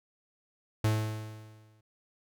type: tone with exponential decay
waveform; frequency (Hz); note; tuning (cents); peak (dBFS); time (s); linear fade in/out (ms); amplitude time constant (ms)
45% pulse; 108.5; A2; -24; -23; 0.84-1.81; 5; 210
effects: none